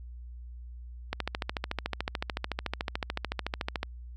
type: click train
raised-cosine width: 0.3 ms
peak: -14 dBFS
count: 38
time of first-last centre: 1.13-3.831 s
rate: 13.7 Hz
effects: added 60 Hz sine -41 dBFS peak until 4.16 s